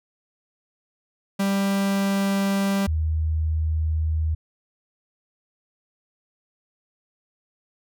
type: tone pair in turn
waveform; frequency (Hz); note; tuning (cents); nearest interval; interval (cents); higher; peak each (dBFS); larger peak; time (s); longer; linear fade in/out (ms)
45% pulse / sine; 196.9 / 78.89; G3 / D#2; +8 / +24; octave + major third; 1584; first; -20; neither; 1.39-2.87 / 2.87-4.35; neither; 10
effects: none